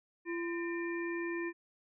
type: harmonic tone with a mistuned harmonic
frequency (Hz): 340.7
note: F4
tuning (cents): -43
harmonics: 1 / 3 / 5 / 7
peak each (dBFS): -35 / -47 / -42 / -46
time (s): 0.25-1.53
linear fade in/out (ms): 50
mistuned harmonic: 5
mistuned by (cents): +100
effects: none